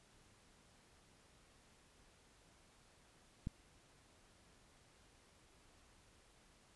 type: click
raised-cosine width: 5 ms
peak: -28 dBFS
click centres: 3.471 s
effects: pink hiss -68 dBFS RMS until 6.75 s + resampled to 24000 Hz